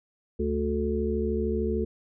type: harmonic tone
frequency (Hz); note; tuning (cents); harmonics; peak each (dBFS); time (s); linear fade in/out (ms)
73.3; D2; -3; 1 / 3 / 5 / 6; -30 / -30 / -30 / -30; 0.39-1.85; 10
effects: none